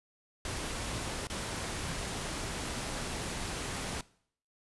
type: noise with dropouts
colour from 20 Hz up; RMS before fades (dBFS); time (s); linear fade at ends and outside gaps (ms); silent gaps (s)
pink; -37; 0.45-4.01; 2; 1.271-1.299
effects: noise-tail reverb RT60 0.6 s tail -21 dB re dry + resampled to 24000 Hz